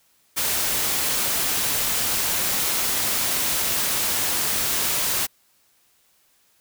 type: noise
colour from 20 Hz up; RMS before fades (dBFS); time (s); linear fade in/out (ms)
white; -23; 0.36-5.27; 20
effects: white hiss -62 dBFS RMS until 6.6 s